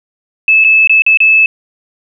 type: tone with dropouts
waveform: sine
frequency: 2611 Hz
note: E7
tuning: 17 cents flat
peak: -4 dBFS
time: 0.48-1.46 s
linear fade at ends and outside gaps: 2 ms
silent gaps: 0.641-0.646 / 0.874-0.895 / 1.021-1.064 / 1.173-1.203 s
effects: none